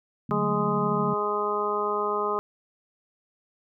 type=chord; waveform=sine; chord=D major; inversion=none; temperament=equal; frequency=146.83 / 185 / 220 Hz; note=D3 / F#3 / A3; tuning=0 / 0 / 0 cents; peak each=-31 / -30 / -30 dBFS; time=0.29-1.14 s; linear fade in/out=5 ms
type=harmonic tone; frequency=207.7 Hz; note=G#3; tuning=in tune; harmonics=1 / 2 / 3 / 4 / 5 / 6; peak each=-40 / -28 / -35 / -34 / -30 / -29 dBFS; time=0.31-2.39 s; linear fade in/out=0 ms
effects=none